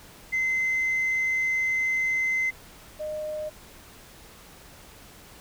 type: tone pair in turn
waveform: sine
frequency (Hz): 2061 / 612.7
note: C7 / D#5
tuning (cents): -27 / -27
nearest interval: octave + major sixth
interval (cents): 2100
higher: first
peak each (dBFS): -21 / -29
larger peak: first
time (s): 0.32-2.51 / 2.99-3.5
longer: first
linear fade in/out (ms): 20
effects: tanh soft clip ceiling -20 dBFS + pink hiss -49 dBFS RMS until 5.4 s